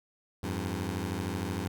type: beating tone pair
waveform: 15% pulse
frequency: 87 / 100 Hz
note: F2 / G2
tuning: -6 / +35 cents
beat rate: 13 Hz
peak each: -28 dBFS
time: 0.43-1.68 s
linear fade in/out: 5 ms
effects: none